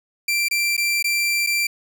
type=tone with dropouts; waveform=sawtooth; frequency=2355 Hz; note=D7; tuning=4 cents sharp; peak=-15 dBFS; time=0.28-1.67 s; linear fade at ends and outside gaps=5 ms; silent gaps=0.485-0.51 / 0.767-0.777 / 1.027-1.042 / 1.465-1.47 s; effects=none